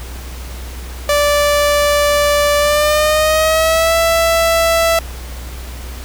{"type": "tone with pitch glide", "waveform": "sawtooth", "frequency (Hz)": [584, 663.1], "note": ["D5", "E5"], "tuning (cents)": [-10, 10], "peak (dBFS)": -7, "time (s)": [1.09, 4.99], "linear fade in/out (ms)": 2, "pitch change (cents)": 220, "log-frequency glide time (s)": [2.58, 3.97], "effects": ["added 62 Hz sine -26 dBFS peak until 6.04 s", "pink hiss -34 dBFS RMS until 6.04 s"]}